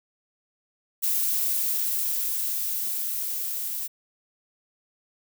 violet noise with level ramp, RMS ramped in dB -24 to -31 dBFS, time 1.02-3.88 s, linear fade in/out 20 ms, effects none

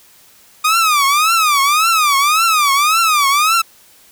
sawtooth tone with vibrato, 1221 Hz, D#6, 33 cents flat, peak -7 dBFS, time 0.64-3.62 s, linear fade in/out 10 ms, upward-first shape triangle, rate 1.8 Hz, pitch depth 210 cents each way, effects white hiss -47 dBFS RMS until 4.11 s

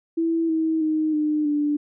sine tone with pitch steps, 329.6 / 320.4 / 311.5 / 302.8 / 294.3 Hz, E4 / E4 / D#4 / D#4 / D4, 0 / -49 / +2 / -47 / +4 cents, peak -19 dBFS, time 0.17-1.77 s, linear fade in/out 10 ms, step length 320 ms, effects none

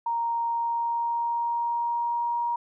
sine tone with pitch glide, 932.3 to 947 Hz, A#5 to A#5, 0 to +27 cents, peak -24 dBFS, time 0.06-2.56 s, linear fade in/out 5 ms, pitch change +27 cents, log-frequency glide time 0.49-2.44 s, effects none

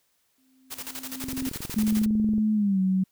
sine tone with exponential growth, 261.6 Hz, C4, in tune, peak -25 dBFS, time 0.38-1.49 s, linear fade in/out 2 ms, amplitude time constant 240 ms
white noise with tremolo, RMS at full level -35 dBFS, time 0.7-2.06 s, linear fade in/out 20 ms, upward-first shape square, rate 12 Hz, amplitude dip 75%
click train, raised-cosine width 3 ms, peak -24 dBFS, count 26, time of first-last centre 1.24-2.382 s, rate 21.9 Hz
sine tone with pitch glide, 214.9 to 188.17 Hz, A3 to F#3, -41 to +29 cents, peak -20 dBFS, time 1.76-3.04 s, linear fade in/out 10 ms, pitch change -230 cents, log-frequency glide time 2.54-2.8 s
effects white hiss -70 dBFS RMS until 3.11 s

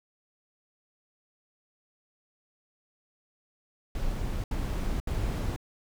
brown noise bursts, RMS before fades -30 dBFS, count 3, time 3.95-5.562 s, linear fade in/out 2 ms, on 490 ms, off 71 ms, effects none

